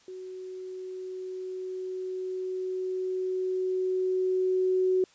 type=tone with level ramp; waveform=sine; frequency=371.8 Hz; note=F#4; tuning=8 cents sharp; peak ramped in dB=-38 to -21 dBFS; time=0.08-5.04 s; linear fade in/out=2 ms; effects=white hiss -60 dBFS RMS until 5.14 s + resampled to 16000 Hz